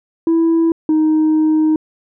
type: tone pair in turn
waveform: sine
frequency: 329.6 / 311.7 Hz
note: E4 / D#4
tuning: 0 / +3 cents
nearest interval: minor second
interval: 97 cents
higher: first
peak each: -8 dBFS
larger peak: neither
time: 0.27-0.72 / 0.89-1.76 s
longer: second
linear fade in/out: 2 ms
effects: tanh soft clip ceiling -9 dBFS